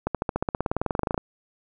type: accelerating click train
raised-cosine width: 1 ms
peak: -10 dBFS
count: 22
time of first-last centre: 0.07-1.178 s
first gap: 77 ms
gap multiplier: 0.96
effects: none